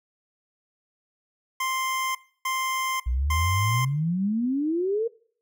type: tone bursts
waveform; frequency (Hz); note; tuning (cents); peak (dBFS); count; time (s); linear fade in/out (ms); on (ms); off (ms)
25% pulse; 1047; C6; +1; -21; 3; 1.6-3.85; 5; 550; 300
type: exponential sweep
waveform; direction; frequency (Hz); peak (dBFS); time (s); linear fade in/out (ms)
sine; up; 58.27 to 471.3; -22; 3.06-5.08; 10
effects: noise-tail reverb RT60 0.5 s tail -21 dB re dry